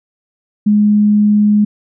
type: tone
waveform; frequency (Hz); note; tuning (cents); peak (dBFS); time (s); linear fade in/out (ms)
sine; 208.8; G#3; +10; -7; 0.66-1.65; 10
effects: none